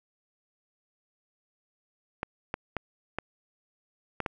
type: clicks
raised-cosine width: 0.5 ms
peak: -15 dBFS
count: 6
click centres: 2.231 / 2.541 / 2.767 / 3.186 / 4.203 / 4.262 s
effects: none